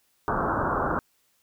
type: low-pass noise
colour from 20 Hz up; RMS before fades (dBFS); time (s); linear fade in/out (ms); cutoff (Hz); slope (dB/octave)
white; -26; 0.28-0.99; 0; 1500; 96
effects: white hiss -68 dBFS RMS until 1.42 s